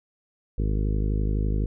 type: harmonic tone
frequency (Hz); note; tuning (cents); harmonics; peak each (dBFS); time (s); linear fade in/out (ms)
51.91; G#1; 0; 1 / 2 / 3 / 4 / 5 / 6 / 7 / 8 / 9; -23 / -29 / -33 / -35 / -37 / -39 / -40 / -41 / -42; 0.58-1.66; 5
effects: none